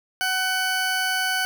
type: tone pair together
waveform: 20% pulse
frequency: 750 / 1500 Hz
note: F#5 / F#6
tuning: +23 / +23 cents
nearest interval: octave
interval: 1200 cents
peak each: -21 dBFS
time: 0.21-1.45 s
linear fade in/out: 0 ms
effects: none